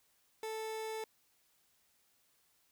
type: tone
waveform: 30% pulse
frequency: 440 Hz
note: A4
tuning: in tune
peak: -36 dBFS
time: 0.43-1.04 s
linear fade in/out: 2 ms
effects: white hiss -73 dBFS RMS until 2.71 s